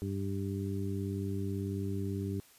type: harmonic tone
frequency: 98.2 Hz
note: G2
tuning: 4 cents sharp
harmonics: 1 / 2 / 3 / 4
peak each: -35 / -38 / -40 / -41 dBFS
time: 0.02-2.4 s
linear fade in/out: 0 ms
effects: white hiss -60 dBFS RMS until 2.58 s + resampled to 32000 Hz